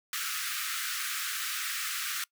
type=high-pass noise; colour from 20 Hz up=pink; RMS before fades=-34 dBFS; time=0.13-2.24 s; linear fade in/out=2 ms; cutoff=1200 Hz; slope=96 dB/octave; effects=noise-tail reverb RT60 0.1 s tail -23 dB re dry